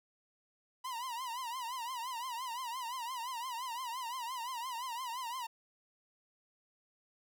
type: tone with vibrato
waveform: 45% pulse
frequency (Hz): 980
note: B5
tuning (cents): -14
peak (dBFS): -38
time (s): 0.84-5.47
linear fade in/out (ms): 10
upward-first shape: triangle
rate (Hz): 5.8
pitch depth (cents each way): 150
effects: none